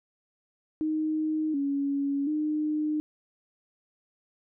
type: tone with pitch steps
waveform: sine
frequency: 311.1 / 280.3 / 304.4 Hz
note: D#4 / C#4 / D#4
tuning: 0 / +19 / -38 cents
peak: -25 dBFS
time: 0.81-3 s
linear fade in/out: 0 ms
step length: 730 ms
effects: none